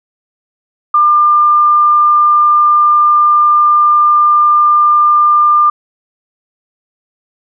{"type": "tone", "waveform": "sine", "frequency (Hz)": 1198, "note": "D6", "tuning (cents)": 34, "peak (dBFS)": -5, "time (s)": [0.94, 5.7], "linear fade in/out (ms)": 5, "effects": []}